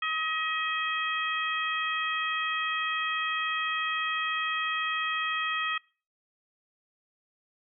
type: harmonic tone with a mistuned harmonic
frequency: 634 Hz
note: D#5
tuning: 32 cents sharp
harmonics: 2 / 3 / 4 / 5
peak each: -31 / -33 / -34 / -35 dBFS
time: 0.02-5.78 s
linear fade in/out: 5 ms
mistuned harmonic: 5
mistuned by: +28 cents
effects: noise-tail reverb RT60 0.4 s tail -25 dB re dry